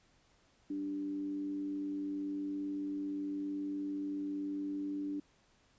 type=tone with frequency modulation; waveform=sine; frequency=293.7 Hz; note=D4; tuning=in tune; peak=-35 dBFS; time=0.7-5.2 s; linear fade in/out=5 ms; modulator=99.1 Hz; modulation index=0.29; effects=pink hiss -69 dBFS RMS until 5.78 s + resampled to 16000 Hz